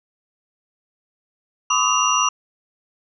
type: tone cluster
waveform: sine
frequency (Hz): 1011 / 1156 / 1262 / 2791 / 5850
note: B5 / D6 / D#6 / F7 / F#8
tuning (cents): +40 / -28 / +24 / -2 / -21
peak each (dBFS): -22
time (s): 1.7-2.29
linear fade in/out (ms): 5
effects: none